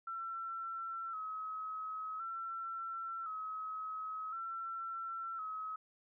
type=tone with vibrato; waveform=sine; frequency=1312 Hz; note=E6; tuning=9 cents flat; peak=-39 dBFS; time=0.07-5.76 s; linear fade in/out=5 ms; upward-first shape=square; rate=0.47 Hz; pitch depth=45 cents each way; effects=none